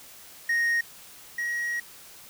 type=tone pair in turn; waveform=triangle; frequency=1864.7 / 1898.4 Hz; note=A#6 / A#6; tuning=0 / +31 cents; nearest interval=unison; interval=31 cents; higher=second; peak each=-20 / -25 dBFS; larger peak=first; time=0.49-0.81 / 1.38-1.8 s; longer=second; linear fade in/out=5 ms; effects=white hiss -48 dBFS RMS until 2.29 s